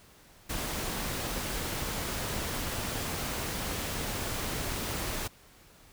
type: noise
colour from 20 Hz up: pink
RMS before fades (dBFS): -34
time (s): 0.49-5.28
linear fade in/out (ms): 10
effects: pink hiss -57 dBFS RMS until 5.92 s